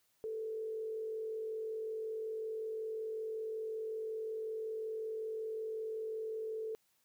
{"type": "tone with frequency modulation", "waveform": "sine", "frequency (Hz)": 441.2, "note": "A4", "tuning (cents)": 5, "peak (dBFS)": -37, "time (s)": [0.24, 6.75], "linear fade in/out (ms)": 0, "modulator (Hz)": 45.4, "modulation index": 0.34, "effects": ["white hiss -75 dBFS RMS until 7.04 s"]}